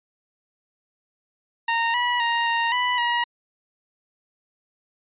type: tone with pitch steps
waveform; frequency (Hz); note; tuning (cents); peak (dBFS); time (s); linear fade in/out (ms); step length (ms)
20% pulse; 924 / 973 / 935 / 929 / 989 / 955; A#5 / B5 / A#5 / A#5 / B5 / A#5; -16 / -26 / +5 / -6 / +2 / +42; -15; 1.68-3.24; 5; 260
effects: resampled to 8000 Hz